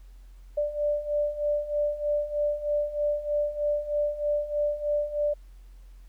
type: beating tone pair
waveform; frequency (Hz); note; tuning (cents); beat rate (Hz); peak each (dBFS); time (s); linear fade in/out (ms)
sine; 587.3 / 590.5; D5 / D5; 0 / +9; 3.2; -30 / -26; 0.57-5.34; 10
effects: added 44 Hz sine -45 dBFS peak until 6.08 s + pink hiss -66 dBFS RMS until 6.08 s